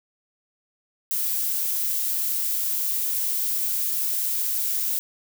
violet noise, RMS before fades -25 dBFS, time 1.11-4.99 s, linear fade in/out 0 ms, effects none

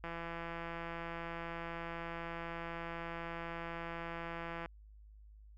click train, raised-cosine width 0.5 ms, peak -28 dBFS, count 777, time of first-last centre 0.04-4.659 s, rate 168 Hz, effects added 52 Hz sine -54 dBFS peak until 5.57 s

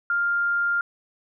sine tone, 1400 Hz, F6, 4 cents sharp, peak -20 dBFS, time 0.1-0.81 s, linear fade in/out 2 ms, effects none

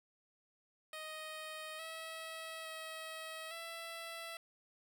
10% pulse tone with pitch steps, 624 / 646 / 640 / 666 Hz, D#5 / E5 / D#5 / E5, +5 / -35 / +49 / +18 cents, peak -36 dBFS, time 0.93-4.37 s, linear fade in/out 2 ms, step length 860 ms, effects none

